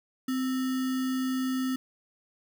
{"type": "tone with sample-and-hold", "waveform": "sine", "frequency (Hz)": 259, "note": "C4", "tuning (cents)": -17, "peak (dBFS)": -26, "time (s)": [0.28, 1.76], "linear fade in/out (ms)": 5, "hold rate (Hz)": 1575, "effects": []}